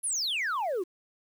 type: exponential sweep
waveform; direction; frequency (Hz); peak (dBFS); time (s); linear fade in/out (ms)
sine; down; 11175 to 333.4; -25; 0.03-0.84; 20
effects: tanh soft clip ceiling -26 dBFS + 9-bit